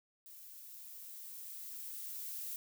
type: noise with level ramp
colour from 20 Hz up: violet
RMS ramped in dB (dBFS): -54 to -42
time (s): 0.26-2.56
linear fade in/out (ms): 0
effects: none